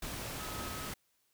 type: tone in noise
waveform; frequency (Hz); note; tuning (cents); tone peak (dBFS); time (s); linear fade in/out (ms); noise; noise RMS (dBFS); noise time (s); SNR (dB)
sine; 1276; D#6; +43; -46; 0.39-0.89; 5; pink; -41; 0.02-0.94; -8
effects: white hiss -75 dBFS RMS until 1.33 s